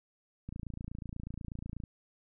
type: click train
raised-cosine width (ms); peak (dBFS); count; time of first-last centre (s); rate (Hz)
5; -28; 39; 0.49-1.838; 28.2
effects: none